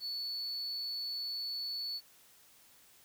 triangle tone, 4439 Hz, C#8, 2 cents sharp, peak -34 dBFS, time 0-2.01 s, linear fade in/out 50 ms, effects tanh soft clip ceiling -30 dBFS + white hiss -62 dBFS RMS until 3.04 s

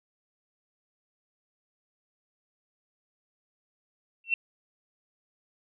sine tone with exponential growth, 2703 Hz, E7, 43 cents sharp, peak -18 dBFS, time 4.24-4.34 s, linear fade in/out 2 ms, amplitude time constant 20 ms, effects none

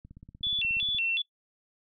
click train, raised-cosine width 5 ms, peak -35 dBFS, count 16, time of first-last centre 0.05-0.948 s, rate 16.7 Hz
sine tone with vibrato, 3054 Hz, G7, 46 cents flat, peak -26 dBFS, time 0.43-1.22 s, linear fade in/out 5 ms, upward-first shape square, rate 2.7 Hz, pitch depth 210 cents each way
effects noise-tail reverb RT60 0.1 s tail -21 dB re dry

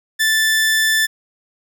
sawtooth tone, 1760 Hz, A6, in tune, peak -10 dBFS, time 0.19-1.07 s, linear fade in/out 20 ms, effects none

